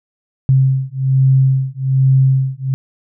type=beating tone pair; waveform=sine; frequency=132.4 / 133.6 Hz; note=C3 / C3; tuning=+21 / +36 cents; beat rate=1.2 Hz; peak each=-13 dBFS; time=0.49-2.74 s; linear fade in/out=0 ms; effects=none